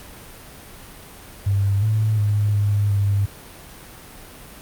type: tone with pitch steps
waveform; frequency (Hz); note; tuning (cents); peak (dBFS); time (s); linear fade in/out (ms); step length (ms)
sine; 99.3 / 108.4 / 103.8 / 102.4 / 100.2; G2 / A2 / G#2 / G#2 / G2; +23 / -25 / 0 / -24 / +38; -16; 1.46-3.26; 10; 360
effects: pink hiss -41 dBFS RMS until 4.61 s + Opus 48 kbps